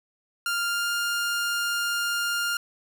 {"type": "tone with pitch glide", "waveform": "sawtooth", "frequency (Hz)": [1396.9, 1405], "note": ["F6", "F6"], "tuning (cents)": [0, 10], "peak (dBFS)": -21, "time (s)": [0.46, 2.57], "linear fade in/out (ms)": 2, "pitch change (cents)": 10, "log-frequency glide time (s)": [0.66, 0.91], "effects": []}